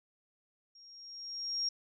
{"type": "tone with level ramp", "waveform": "sine", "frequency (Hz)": 5580, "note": "F8", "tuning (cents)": -2, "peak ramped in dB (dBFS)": [-55, -29], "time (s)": [0.75, 1.69], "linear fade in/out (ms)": 5, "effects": []}